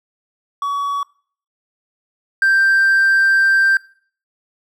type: tone pair in turn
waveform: triangle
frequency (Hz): 1130 / 1573.8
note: C#6 / G6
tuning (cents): +33 / +6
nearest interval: tritone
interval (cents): 573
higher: second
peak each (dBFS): -16 / -8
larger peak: second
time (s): 0.62-1.03 / 2.42-3.77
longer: second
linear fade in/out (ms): 2
effects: noise-tail reverb RT60 0.5 s tail -23 dB re dry + tanh soft clip ceiling -5 dBFS